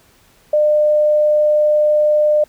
sine tone, 602 Hz, D5, 43 cents sharp, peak -10 dBFS, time 0.53-2.44 s, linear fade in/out 5 ms, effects pink hiss -52 dBFS RMS until 2.48 s

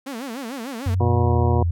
sawtooth tone with vibrato, 250 Hz, B3, 21 cents sharp, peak -25 dBFS, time 0.06-0.95 s, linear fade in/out 10 ms, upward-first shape sine, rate 6.7 Hz, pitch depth 220 cents each way
sine tone with pitch glide, 92.5 to 85.31 Hz, F#2 to F2, 0 to -40 cents, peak -18 dBFS, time 0.86-1.71 s, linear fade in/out 5 ms, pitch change -140 cents, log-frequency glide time 1.18-1.32 s
harmonic tone, 120.1 Hz, B2, 48 cents flat, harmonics 1 / 2 / 3 / 4 / 5 / 6 / 7 / 8 / 9, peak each -21 / -27 / -25 / -28 / -33 / -28 / -38 / -28 / -40 dBFS, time 1-1.63 s, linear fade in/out 5 ms
effects none

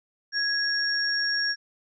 sine tone pair together, 1661.2 / 5546 Hz, G#6 / F8, 0 / -13 cents, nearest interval octave + major sixth, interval 2087 cents, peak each -26 dBFS, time 0.32-1.56 s, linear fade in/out 50 ms, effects none

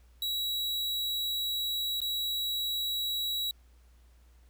45% pulse tone with dropouts, 3886 Hz, B7, 29 cents flat, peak -30 dBFS, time 0.22-3.51 s, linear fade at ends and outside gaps 2 ms, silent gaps 2.004-2.016 s, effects added 60 Hz sine -56 dBFS peak until 4.49 s + pink hiss -69 dBFS RMS until 4.49 s

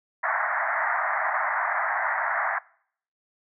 white band-pass noise, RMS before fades -26 dBFS, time 0.23-2.59 s, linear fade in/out 10 ms, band 630 to 2000 Hz, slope 96 dB/octave, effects noise-tail reverb RT60 0.6 s tail -23 dB re dry

